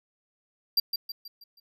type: tone with echo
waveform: square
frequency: 4730 Hz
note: D8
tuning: 12 cents sharp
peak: -20 dBFS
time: 0.77-0.8 s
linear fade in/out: 5 ms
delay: 160 ms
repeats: 5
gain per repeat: -7 dB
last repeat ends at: 1.6 s
effects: none